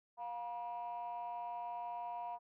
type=ring-modulated tone; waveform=triangle; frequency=127 Hz; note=B2; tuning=49 cents sharp; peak=-34 dBFS; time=0.17-2.39 s; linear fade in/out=50 ms; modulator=834 Hz; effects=tanh soft clip ceiling -35 dBFS